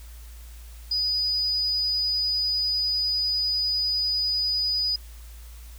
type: tone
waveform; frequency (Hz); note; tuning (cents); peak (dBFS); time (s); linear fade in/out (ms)
sine; 4955; D#8; -8; -22; 0.91-4.96; 5
effects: added 57 Hz sine -40 dBFS peak until 5.78 s + white hiss -52 dBFS RMS until 5.78 s